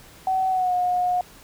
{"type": "tone with pitch glide", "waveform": "sine", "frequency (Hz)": [756, 721], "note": ["F#5", "F#5"], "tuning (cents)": [37, -45], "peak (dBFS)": -19, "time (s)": [0.27, 1.21], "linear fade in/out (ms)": 2, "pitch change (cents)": -82, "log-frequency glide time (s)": [0.49, 0.74], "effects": ["pink hiss -48 dBFS RMS until 1.43 s"]}